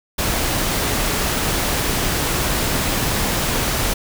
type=noise; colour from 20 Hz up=pink; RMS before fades=-20 dBFS; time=0.18-3.94 s; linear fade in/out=10 ms; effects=none